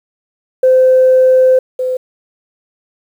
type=tone pair in turn; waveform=sine; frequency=516 / 510.7 Hz; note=C5 / C5; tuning=-24 / -42 cents; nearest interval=unison; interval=18 cents; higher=first; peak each=-4 / -13 dBFS; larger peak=first; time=0.63-1.59 / 1.79-1.97 s; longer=first; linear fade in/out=5 ms; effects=tanh soft clip ceiling -1 dBFS + 7-bit